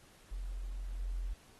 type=tone with level steps; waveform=sine; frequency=43.65 Hz; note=F1; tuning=in tune; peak=-37 / -34 dBFS; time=0.31-1.34 s; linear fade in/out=10 ms; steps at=0.99 s; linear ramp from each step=10 ms; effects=pink hiss -62 dBFS RMS until 1.59 s + AAC 32 kbps